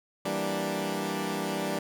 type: chord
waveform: 15% pulse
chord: E half-diminished seventh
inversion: none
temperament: equal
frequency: 164.81 / 196 / 233.1 / 293.7 Hz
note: E3 / G3 / Bb3 / D4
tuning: 0 / 0 / 0 / 0 cents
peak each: -30 / -26 / -31 / -28 dBFS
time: 0.25-1.79 s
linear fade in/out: 5 ms
effects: none